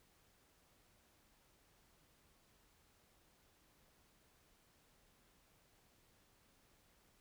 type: silence
effects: pink hiss -72 dBFS RMS until 7.2 s

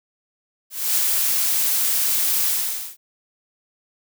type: noise with ADSR envelope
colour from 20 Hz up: blue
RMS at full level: -18 dBFS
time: 0.7-2.97 s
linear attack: 280 ms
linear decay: 3 ms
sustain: -2 dB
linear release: 500 ms
effects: none

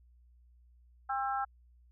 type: harmonic tone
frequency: 267 Hz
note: C4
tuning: 35 cents sharp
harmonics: 3 / 4 / 5 / 6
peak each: -33 / -43 / -35 / -44 dBFS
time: 1.09-1.45 s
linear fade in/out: 10 ms
effects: added 60 Hz sine -59 dBFS peak until 1.91 s

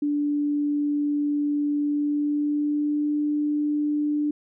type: tone with pitch glide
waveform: sine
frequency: 292 to 296.4 Hz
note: D4 to D4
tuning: -10 to +16 cents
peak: -21 dBFS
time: 0.02-4.31 s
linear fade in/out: 5 ms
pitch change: +26 cents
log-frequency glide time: 1.8-3.13 s
effects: none

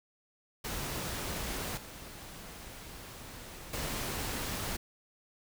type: noise with level steps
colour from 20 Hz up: pink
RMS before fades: -37 / -47 / -36 dBFS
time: 0.64-4.77 s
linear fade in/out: 10 ms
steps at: 1.77 / 3.73 s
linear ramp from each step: 5 ms
effects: none

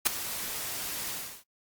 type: noise with ADSR envelope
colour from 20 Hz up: white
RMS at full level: -20 dBFS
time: 0.05-1.44 s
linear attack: 17 ms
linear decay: 9 ms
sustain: -15 dB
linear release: 330 ms
effects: noise-tail reverb RT60 0.1 s tail -21 dB re dry + Opus 48 kbps

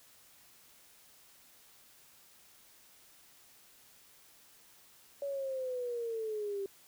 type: linear sweep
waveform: sine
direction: down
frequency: 567 to 389.2 Hz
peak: -34 dBFS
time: 5.22-6.66 s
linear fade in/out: 2 ms
effects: white hiss -61 dBFS RMS until 6.87 s

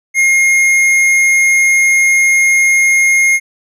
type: tone with hard clipping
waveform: sine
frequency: 2139 Hz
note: C7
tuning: 38 cents sharp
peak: -9 dBFS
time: 0.14-3.4 s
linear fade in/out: 50 ms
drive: 10 dB
effects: none

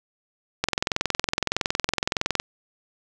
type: click train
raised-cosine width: 0.2 ms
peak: -4 dBFS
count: 39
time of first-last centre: 0.64-2.399 s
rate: 21.6 Hz
effects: 7-bit

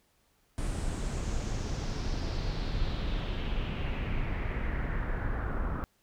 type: noise with low-pass filter sweep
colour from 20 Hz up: brown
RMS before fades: -32 dBFS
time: 0.58-5.84 s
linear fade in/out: 0 ms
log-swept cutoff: 9300 to 1300 Hz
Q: 3.3
effects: pink hiss -70 dBFS RMS until 6.02 s

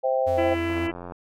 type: chord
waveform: sine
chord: C major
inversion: none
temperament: just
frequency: 523.3 / 654.1 / 784.9 Hz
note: C5 / E5 / G5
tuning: 0 / -14 / +2 cents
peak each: -22 / -27 / -27 dBFS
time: 0.03-0.55 s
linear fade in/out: 20 ms
type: tone with vibrato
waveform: square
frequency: 87.31 Hz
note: F2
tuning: in tune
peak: -32 dBFS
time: 0.26-0.88 s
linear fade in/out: 20 ms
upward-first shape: square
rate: 5.2 Hz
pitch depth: 29 cents each way
type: harmonic tone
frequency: 334.6 Hz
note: E4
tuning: 26 cents sharp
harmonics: 1 / 2 / 3 / 4 / 5 / 6 / 7 / 8 / 9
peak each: -25 / -36 / -39 / -40 / -39 / -36 / -40 / -41 / -43 dBFS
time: 0.37-0.92 s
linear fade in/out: 20 ms
type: click train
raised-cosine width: 1 ms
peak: -23 dBFS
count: 38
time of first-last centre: 0.7-1.121 s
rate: 87.8 Hz
effects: none

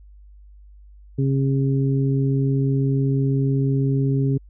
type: harmonic tone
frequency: 136 Hz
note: C#3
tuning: 33 cents flat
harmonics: 1 / 2 / 3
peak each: -18 / -24 / -28 dBFS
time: 1.18-4.38 s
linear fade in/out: 10 ms
effects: added 50 Hz sine -43 dBFS peak until 4.49 s

